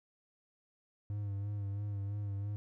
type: tone with vibrato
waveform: triangle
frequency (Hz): 101.3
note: G#2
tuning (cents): -43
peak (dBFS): -33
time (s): 1.1-2.56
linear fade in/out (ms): 0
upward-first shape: sine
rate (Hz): 3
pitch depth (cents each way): 39
effects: none